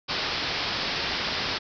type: low-pass noise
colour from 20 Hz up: white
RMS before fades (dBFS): -29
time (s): 0.08-1.59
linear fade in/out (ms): 20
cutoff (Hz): 5300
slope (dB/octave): 96
effects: none